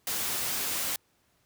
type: noise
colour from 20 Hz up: white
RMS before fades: -31 dBFS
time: 0.07-0.96 s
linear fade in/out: 2 ms
effects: pink hiss -69 dBFS RMS until 1.45 s + high-pass 60 Hz 12 dB/octave